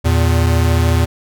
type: tone pair together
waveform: square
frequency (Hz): 82.41 / 116.55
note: E2 / A#2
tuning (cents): 0 / 0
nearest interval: tritone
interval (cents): 600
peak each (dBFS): -13 / -17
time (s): 0.04-1.06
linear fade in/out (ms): 20
effects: none